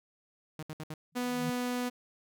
sawtooth tone bursts, 155.56 Hz, D#3, in tune, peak -34 dBFS, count 4, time 0.59-0.939 s, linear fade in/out 2 ms, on 37 ms, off 67 ms
sine tone with exponential growth, 160 Hz, D#3, 49 cents sharp, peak -31 dBFS, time 1.12-1.5 s, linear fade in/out 5 ms, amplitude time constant 81 ms
sawtooth tone, 246.9 Hz, B3, in tune, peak -27 dBFS, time 1.15-1.9 s, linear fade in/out 20 ms
effects none

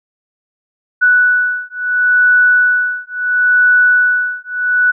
sine beating tone pair, 1480 / 1480.73 Hz, F#6 / F#6, 0 / +1 cents, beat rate 0.73 Hz, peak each -12 dBFS, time 1.01-4.92 s, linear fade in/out 20 ms, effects none

